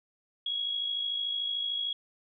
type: tone with amplitude modulation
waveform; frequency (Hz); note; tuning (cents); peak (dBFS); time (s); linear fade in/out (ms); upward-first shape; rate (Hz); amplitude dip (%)
sine; 3322; G#7; 0; -27; 0.46-1.93; 5; sine; 53.4; 50
effects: none